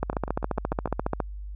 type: two click trains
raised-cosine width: 1 ms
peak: -11 / -19 dBFS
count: 18 / 6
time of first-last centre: 0.03-1.202 / 0.13-0.875 s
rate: 14.5 / 6.71 Hz
effects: added 50 Hz sine -34 dBFS peak until 1.55 s